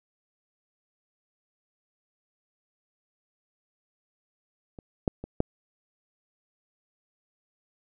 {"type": "clicks", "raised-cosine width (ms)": 2, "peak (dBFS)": [-29, -10, -23, -9], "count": 4, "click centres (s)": [4.788, 5.078, 5.24, 5.404], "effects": []}